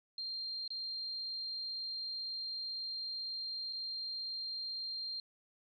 sine tone with dropouts, 4186 Hz, C8, in tune, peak -38 dBFS, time 0.18-5.2 s, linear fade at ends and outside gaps 2 ms, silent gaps 0.678-0.704 / 3.727-3.731 s, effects none

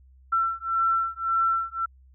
sine beating tone pair, 1345 / 1346.8 Hz, E6 / E6, +34 / +37 cents, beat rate 1.8 Hz, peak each -25 dBFS, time 0.32-1.86 s, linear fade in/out 10 ms, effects added 65 Hz sine -51 dBFS peak until 2.14 s

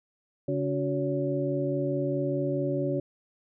sine tone cluster, 141.1 / 283.7 / 368.4 / 565 Hz, C#3 / C#4 / F#4 / C#5, +31 / +40 / -7 / +33 cents, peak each -31 dBFS, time 0.48-3 s, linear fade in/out 5 ms, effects none

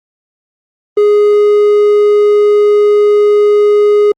triangle tone, 415.3 Hz, G#4, in tune, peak -3 dBFS, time 0.97-4.12 s, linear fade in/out 5 ms, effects Opus 24 kbps

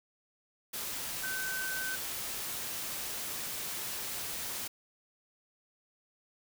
sine tone in noise, 1529 Hz, G6, 44 cents flat, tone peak -35 dBFS, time 1.23-1.96 s, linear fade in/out 10 ms, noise white, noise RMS -38 dBFS, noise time 0.73-4.68 s, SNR 0 dB, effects none

